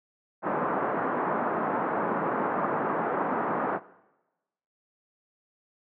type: band-pass noise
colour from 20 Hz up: white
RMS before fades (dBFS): -28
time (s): 0.42-3.8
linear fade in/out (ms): 50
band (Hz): 170 to 1300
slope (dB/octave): 24
effects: noise-tail reverb RT60 1.0 s tail -19 dB re dry + low-pass 2000 Hz 12 dB/octave